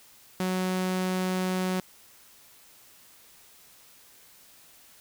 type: tone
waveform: sawtooth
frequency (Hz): 185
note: F#3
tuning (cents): 0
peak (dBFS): -22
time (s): 0.4-1.8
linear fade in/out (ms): 2
effects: white hiss -55 dBFS RMS until 5 s